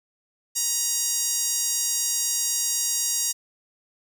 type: tone with high-pass filter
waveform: sawtooth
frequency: 948 Hz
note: A#5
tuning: 29 cents sharp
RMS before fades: -25 dBFS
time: 0.55-3.33 s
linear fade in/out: 20 ms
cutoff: 6500 Hz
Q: 2.5
effects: none